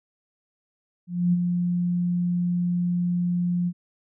sine tone with ADSR envelope, 176.1 Hz, F3, 15 cents sharp, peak -16 dBFS, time 1.07-3.73 s, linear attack 260 ms, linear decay 29 ms, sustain -5 dB, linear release 56 ms, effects none

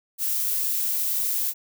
violet noise, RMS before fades -25 dBFS, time 0.18-1.54 s, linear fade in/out 50 ms, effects none

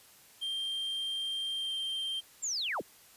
triangle tone with pitch glide, 3176 to 3158 Hz, G7 to G7, +22 to +12 cents, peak -31 dBFS, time 0.41-2.21 s, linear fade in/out 20 ms, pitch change -10 cents, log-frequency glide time 1.56-1.72 s
sine linear sweep, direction down, 7600 to 51.91 Hz, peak -31 dBFS, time 2.42-2.82 s, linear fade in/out 20 ms
effects white hiss -58 dBFS RMS until 3.16 s + resampled to 32000 Hz

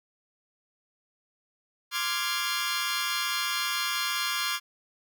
15% pulse chord, D half-diminished seventh, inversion third, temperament equal, 1046.5 / 1174.7 / 1396.9 / 1661.2 Hz, C6 / D6 / F6 / Ab6, 0 / 0 / 0 / 0 cents, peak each -27 / -27 / -26 / -26 dBFS, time 1.91-4.6 s, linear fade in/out 50 ms, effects none

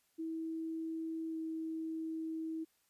sine tone with pitch glide, 323.9 to 321.5 Hz, E4 to E4, -30 to -43 cents, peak -37 dBFS, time 0.18-2.65 s, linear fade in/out 20 ms, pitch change -13 cents, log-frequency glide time 1.29-1.36 s, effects white hiss -75 dBFS RMS until 2.89 s + resampled to 32000 Hz

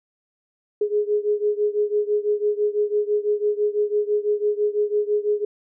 sine beating tone pair, 415.3 / 421.3 Hz, G#4 / G#4, 0 / +25 cents, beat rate 6 Hz, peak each -21 / -23 dBFS, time 0.81-5.45 s, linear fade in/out 5 ms, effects none

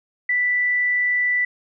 sine tone, 1975.5 Hz, B6, in tune, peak -17 dBFS, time 0.29-1.45 s, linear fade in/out 5 ms, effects none

